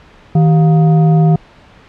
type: tone with frequency modulation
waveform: sine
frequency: 158.4 Hz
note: D#3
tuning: 31 cents sharp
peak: -6 dBFS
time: 0.35-1.36 s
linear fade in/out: 5 ms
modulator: 547 Hz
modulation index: 0.43
effects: pink hiss -42 dBFS RMS until 1.88 s + low-pass 3000 Hz 12 dB/octave

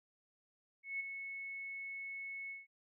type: tone with ADSR envelope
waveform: sine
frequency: 2200 Hz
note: C#7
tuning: 14 cents flat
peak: -35 dBFS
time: 0.83-2.67 s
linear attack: 170 ms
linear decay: 13 ms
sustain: -7 dB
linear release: 170 ms
effects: none

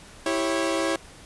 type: chord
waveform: sawtooth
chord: C# diminished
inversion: first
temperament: equal with one note detuned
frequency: 329.6 / 392 / 548.3 Hz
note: E4 / G4 / C#5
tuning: 0 / 0 / -19 cents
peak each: -22 / -27 / -23 dBFS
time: 0.26-0.96 s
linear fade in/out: 2 ms
effects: pink hiss -47 dBFS RMS until 1.25 s + resampled to 24000 Hz

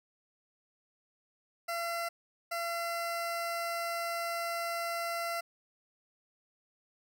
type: tone bursts at uneven times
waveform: 20% pulse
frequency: 680 Hz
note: F5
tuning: 46 cents flat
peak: -28 dBFS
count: 2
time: 1.68-2.09 / 2.51-5.41 s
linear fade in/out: 10 ms
effects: none

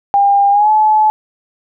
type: tone with pitch glide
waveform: sine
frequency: 802 to 859.6 Hz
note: G5 to A5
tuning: +39 to -41 cents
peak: -7 dBFS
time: 0.14-1.1 s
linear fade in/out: 0 ms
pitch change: +120 cents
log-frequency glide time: 0.51-0.7 s
effects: none

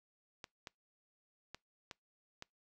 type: clicks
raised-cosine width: 0.2 ms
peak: -28 dBFS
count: 5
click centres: 0.442 / 0.672 / 1.546 / 1.912 / 2.424 s
effects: noise-tail reverb RT60 0.2 s tail -26 dB re dry

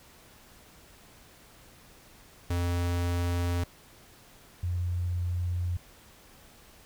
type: tone pair in turn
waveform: square / sine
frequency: 87.31 / 88.27 Hz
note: F2 / F2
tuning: 0 / +19 cents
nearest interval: unison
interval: 19 cents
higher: second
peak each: -27 dBFS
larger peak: neither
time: 2.5-3.64 / 4.63-5.77 s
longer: neither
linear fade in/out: 5 ms
effects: pink hiss -55 dBFS RMS until 6.85 s

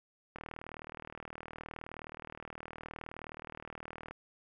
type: click train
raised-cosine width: 0.5 ms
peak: -28 dBFS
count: 148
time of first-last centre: 0.36-4.11 s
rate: 39.2 Hz
effects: none

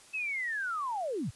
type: linear sweep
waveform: sine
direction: down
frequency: 2637 to 77.78 Hz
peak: -31 dBFS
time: 0.13-1.31 s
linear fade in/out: 20 ms
effects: white hiss -56 dBFS RMS until 1.35 s + resampled to 24000 Hz

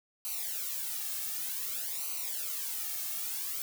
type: noise with flanger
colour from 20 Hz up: blue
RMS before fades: -36 dBFS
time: 0.25-3.62 s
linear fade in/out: 0 ms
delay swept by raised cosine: 0.57 to 2.07 ms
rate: 0.54 Hz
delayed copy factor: -0.95
effects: none

